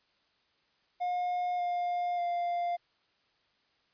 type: tone with pitch steps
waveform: triangle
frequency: 716 / 707 / 698 Hz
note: F5 / F5 / F5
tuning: +43 / +21 / -1 cents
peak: -27 dBFS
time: 1-2.77 s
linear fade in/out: 20 ms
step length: 590 ms
effects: white hiss -71 dBFS RMS until 3.93 s + resampled to 11025 Hz